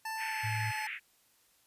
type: tone with pitch glide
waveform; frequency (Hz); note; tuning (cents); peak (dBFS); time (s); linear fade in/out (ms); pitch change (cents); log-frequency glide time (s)
25% pulse; 884 to 862.3; A5 to A5; +8 to -35; -32; 0.05-0.87; 5; -43; 0.24-0.51
type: band-pass noise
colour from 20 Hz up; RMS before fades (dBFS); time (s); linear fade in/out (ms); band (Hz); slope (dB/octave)
pink; -40; 0.17-1; 50; 1700 to 2600; 48
type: tone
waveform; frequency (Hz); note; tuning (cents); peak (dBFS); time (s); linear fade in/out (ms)
sine; 109.5; A2; -8; -33; 0.43-0.72; 20
effects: white hiss -68 dBFS RMS until 1.66 s + resampled to 32000 Hz